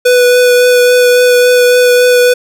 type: tone with vibrato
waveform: square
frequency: 493.9 Hz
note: B4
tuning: in tune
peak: -5 dBFS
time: 0.05-2.34 s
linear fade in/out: 10 ms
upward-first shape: triangle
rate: 3.6 Hz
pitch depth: 12 cents each way
effects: none